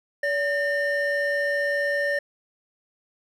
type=tone pair together; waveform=triangle; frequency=572.2 / 1815 Hz; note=D5 / A#6; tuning=-45 / -47 cents; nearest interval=octave + minor sixth; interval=1998 cents; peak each=-22 / -22 dBFS; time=0.23-2.19 s; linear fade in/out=5 ms; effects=tanh soft clip ceiling -15 dBFS